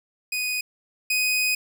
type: tone pair in turn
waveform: sawtooth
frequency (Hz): 2489 / 2500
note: D#7 / D#7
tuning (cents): 0 / +8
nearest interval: unison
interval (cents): 8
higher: second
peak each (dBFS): -21 / -17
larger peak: second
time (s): 0.32-0.61 / 1.1-1.55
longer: second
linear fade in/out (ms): 5
effects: none